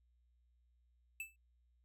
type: tone with exponential decay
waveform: square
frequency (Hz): 2637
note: E7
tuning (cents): 0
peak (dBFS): -39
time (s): 1.2-1.36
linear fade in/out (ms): 2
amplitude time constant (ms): 34
effects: added 60 Hz sine -70 dBFS peak until 1.84 s